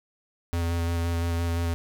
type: tone with vibrato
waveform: square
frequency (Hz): 84.7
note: E2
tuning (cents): +48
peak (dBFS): -25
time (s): 0.53-1.74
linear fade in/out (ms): 0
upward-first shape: square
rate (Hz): 5.8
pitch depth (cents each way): 12
effects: none